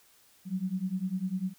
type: beating tone pair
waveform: sine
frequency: 181.2 / 191.2 Hz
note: F#3 / G3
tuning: -36 / -43 cents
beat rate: 10 Hz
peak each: -33 / -32 dBFS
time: 0.45-1.54 s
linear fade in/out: 50 ms
effects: white hiss -62 dBFS RMS until 1.58 s